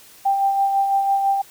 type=tone with tremolo; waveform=sine; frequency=788 Hz; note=G5; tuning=9 cents sharp; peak=-14 dBFS; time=0.25-1.42 s; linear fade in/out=10 ms; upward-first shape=sine; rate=6 Hz; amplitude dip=40%; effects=white hiss -47 dBFS RMS until 1.5 s